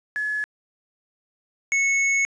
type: tone pair in turn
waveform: sine / square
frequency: 1704 / 2201 Hz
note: G#6 / C#7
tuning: +44 / -13 cents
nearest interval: major third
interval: 443 cents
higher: second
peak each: -23 / -19 dBFS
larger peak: second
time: 0.16-0.44 / 1.72-2.25 s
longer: second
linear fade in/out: 0 ms
effects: resampled to 22050 Hz + 8-bit